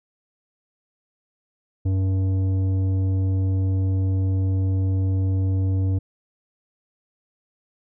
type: tone with tanh clipping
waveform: sine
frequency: 95 Hz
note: F#2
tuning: 46 cents sharp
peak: -20 dBFS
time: 1.85-5.99 s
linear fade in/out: 10 ms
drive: 10 dB
effects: none